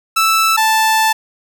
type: tone pair in turn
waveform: sawtooth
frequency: 1318.5 / 880 Hz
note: E6 / A5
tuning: 0 / 0 cents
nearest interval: perfect fifth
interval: 700 cents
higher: first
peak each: -7 dBFS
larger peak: neither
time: 0.16-0.57 / 0.57-1.13 s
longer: second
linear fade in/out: 10 ms
effects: none